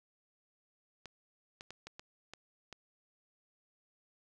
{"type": "clicks", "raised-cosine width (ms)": 0.2, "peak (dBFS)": -29, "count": 7, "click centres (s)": [1.057, 1.609, 1.706, 1.87, 1.995, 2.336, 2.727], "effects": []}